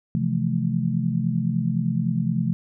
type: chord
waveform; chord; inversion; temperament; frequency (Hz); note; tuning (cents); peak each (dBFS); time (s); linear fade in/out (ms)
sine; F major seventh; second; equal with one note detuned; 130.81 / 164.81 / 174.61 / 218.4; C3 / E3 / F3 / A3; 0 / 0 / 0 / -13; -26; 0.15-2.53; 0
effects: none